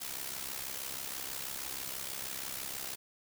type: noise with amplitude modulation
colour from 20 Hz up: white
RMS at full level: -37 dBFS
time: 0-2.96 s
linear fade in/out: 20 ms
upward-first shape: sine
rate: 66.2 Hz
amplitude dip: 70%
effects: none